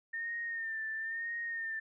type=tone with vibrato; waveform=sine; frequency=1816 Hz; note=A#6; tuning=46 cents flat; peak=-35 dBFS; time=0.13-1.8 s; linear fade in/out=10 ms; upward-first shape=sine; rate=1 Hz; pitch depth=48 cents each way; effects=none